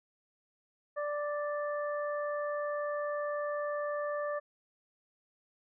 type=harmonic tone; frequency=587.3 Hz; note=D5; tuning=in tune; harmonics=1 / 2 / 3; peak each=-33 / -39 / -43 dBFS; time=0.96-4.4 s; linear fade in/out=20 ms; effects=none